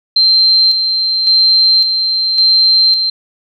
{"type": "tone with tremolo", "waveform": "sine", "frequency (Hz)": 4136, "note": "C8", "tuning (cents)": -21, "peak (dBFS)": -6, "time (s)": [0.16, 3.1], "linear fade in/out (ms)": 5, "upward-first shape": "square", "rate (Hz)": 0.9, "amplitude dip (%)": 45, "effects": []}